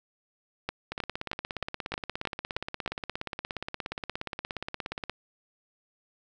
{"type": "two click trains", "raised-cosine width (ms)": 0.3, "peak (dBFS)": [-14, -17], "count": [8, 72], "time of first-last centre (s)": [[0.69, 2.877], [0.92, 5.096]], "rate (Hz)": [3.2, 17], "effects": []}